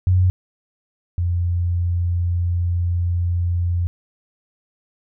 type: tone pair in turn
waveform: sine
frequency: 91.6 / 87.34 Hz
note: F#2 / F2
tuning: -17 / +1 cents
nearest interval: minor second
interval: 82 cents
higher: first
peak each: -12 / -17 dBFS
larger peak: first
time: 0.07-0.3 / 1.18-3.87 s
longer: second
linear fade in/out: 0 ms
effects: none